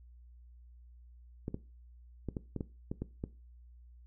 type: clicks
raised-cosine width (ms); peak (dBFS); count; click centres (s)
3; -23; 9; 1.481 / 1.544 / 2.287 / 2.368 / 2.563 / 2.608 / 2.915 / 3.02 / 3.239
effects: noise-tail reverb RT60 0.3 s tail -18 dB re dry + added 60 Hz sine -53 dBFS peak until 4.06 s